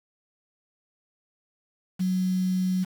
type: tone with quantisation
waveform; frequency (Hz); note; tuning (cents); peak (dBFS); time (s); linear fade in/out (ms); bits
sine; 185; F#3; 0; -22; 1.99-2.85; 20; 7
effects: none